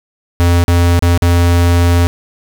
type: tone with dropouts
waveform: square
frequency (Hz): 86.6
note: F2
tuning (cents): -14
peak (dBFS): -8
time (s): 0.4-2.07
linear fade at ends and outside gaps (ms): 0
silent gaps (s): 0.64-0.681 / 0.992-1.024 / 1.176-1.222
effects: none